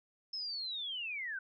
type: linear sweep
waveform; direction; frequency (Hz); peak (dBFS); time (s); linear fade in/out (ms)
sine; down; 5274 to 1479; -37; 0.33-1.39; 5
effects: none